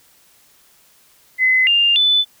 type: tone with pitch steps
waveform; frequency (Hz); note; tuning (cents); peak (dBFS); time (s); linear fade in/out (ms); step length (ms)
sine; 2034 / 2802 / 3497; C7 / F7 / A7; -50 / +5 / -11; -11; 1.38-2.25; 50; 290
effects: white hiss -53 dBFS RMS until 2.4 s